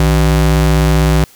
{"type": "ring-modulated tone", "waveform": "square", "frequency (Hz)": 110, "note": "A2", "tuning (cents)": 0, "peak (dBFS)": -6, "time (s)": [0, 1.24], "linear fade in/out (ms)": 0, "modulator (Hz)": 47.9, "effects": ["white hiss -44 dBFS RMS until 1.35 s"]}